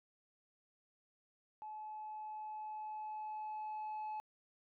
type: tone with level ramp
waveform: sine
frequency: 858 Hz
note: A5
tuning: 44 cents flat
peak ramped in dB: -44 to -37 dBFS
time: 1.62-4.2 s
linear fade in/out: 0 ms
effects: tanh soft clip ceiling -39 dBFS